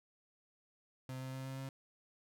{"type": "tone with pitch steps", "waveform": "35% pulse", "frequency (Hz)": [130, 131.06, 132.12, 133.19, 134.27], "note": ["C3", "C3", "C3", "C3", "C3"], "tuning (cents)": [-11, 3, 17, 31, 45], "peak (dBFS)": -40, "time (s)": [1.09, 1.69], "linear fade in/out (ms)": 2, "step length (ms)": 120, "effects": []}